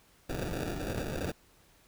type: noise with sample-and-hold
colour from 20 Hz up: white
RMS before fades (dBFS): -35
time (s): 0.29-1.32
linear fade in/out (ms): 10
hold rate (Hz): 1050
effects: pink hiss -63 dBFS RMS until 1.87 s